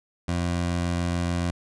20% pulse tone, 87 Hz, F2, 6 cents flat, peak -19 dBFS, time 0.28-1.51 s, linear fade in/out 5 ms, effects resampled to 22050 Hz

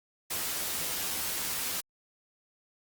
white noise with comb filter, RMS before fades -33 dBFS, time 0.3-1.81 s, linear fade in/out 10 ms, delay 12 ms, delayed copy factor +0.7, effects Opus 48 kbps

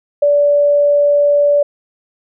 sine tone with ADSR envelope, 579 Hz, D5, 25 cents flat, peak -6 dBFS, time 0.22-1.63 s, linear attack 8 ms, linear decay 14 ms, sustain -2 dB, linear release 6 ms, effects none

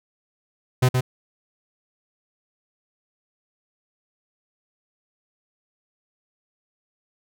45% pulse tone with echo, 127.2 Hz, C3, 48 cents flat, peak -14 dBFS, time 0.82-0.89 s, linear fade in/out 10 ms, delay 120 ms, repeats 1, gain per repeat -4 dB, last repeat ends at 1.01 s, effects none

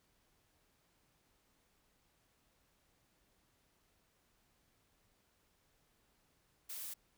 blue noise, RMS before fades -45 dBFS, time 6.69-6.94 s, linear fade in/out 10 ms, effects pink hiss -75 dBFS RMS until 7.17 s

